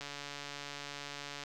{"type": "click train", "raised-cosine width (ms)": 0.2, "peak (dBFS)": -25, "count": 205, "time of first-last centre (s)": [0.01, 1.437], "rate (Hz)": 143, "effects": []}